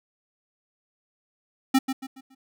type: tone with echo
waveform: square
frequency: 264.9 Hz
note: C4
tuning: 22 cents sharp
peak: -16 dBFS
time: 1.74-1.79 s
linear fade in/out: 10 ms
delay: 140 ms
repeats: 4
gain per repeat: -9 dB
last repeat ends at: 2.35 s
effects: none